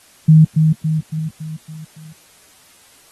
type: tone with echo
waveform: sine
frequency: 157.2 Hz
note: D#3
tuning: 18 cents sharp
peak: -4 dBFS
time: 0.28-0.45 s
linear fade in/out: 10 ms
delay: 280 ms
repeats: 6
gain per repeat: -5 dB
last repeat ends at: 2.13 s
effects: white hiss -49 dBFS RMS until 3.11 s + AAC 32 kbps